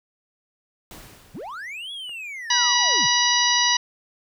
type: noise with exponential decay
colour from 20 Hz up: pink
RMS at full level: -40 dBFS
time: 0.91-2.16 s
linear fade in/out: 1 ms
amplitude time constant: 270 ms
type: linear two-way sweep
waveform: triangle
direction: up then down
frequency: 93.6 to 3395 to 93.6 Hz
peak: -30 dBFS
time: 1.34-3.07 s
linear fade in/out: 10 ms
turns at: 1.92 s
type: click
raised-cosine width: 0.5 ms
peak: -34 dBFS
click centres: 2.094 s
type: harmonic tone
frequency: 972 Hz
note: B5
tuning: 28 cents flat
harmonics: 1 / 2 / 3 / 4 / 5 / 6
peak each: -24 / -24 / -24 / -24 / -24 / -24 dBFS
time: 2.5-3.77 s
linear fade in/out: 5 ms
effects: none